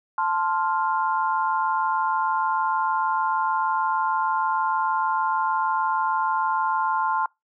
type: chord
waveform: sine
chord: F major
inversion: first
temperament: equal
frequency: 880 / 1046.5 / 1396.9 Hz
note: A5 / C6 / F6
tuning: 0 / 0 / 0 cents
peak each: -24 / -24 / -29 dBFS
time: 0.18-7.26 s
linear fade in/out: 2 ms
effects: noise-tail reverb RT60 0.2 s tail -26 dB re dry